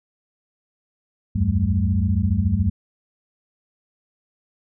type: tone cluster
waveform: sine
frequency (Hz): 68.7 / 82.2 / 96.5 / 189.5 / 216.3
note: C#2 / E2 / G2 / F#3 / A3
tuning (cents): -15 / -4 / -27 / +42 / -29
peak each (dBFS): -28 / -23 / -20 / -25 / -26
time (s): 1.35-2.7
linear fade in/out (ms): 10
effects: none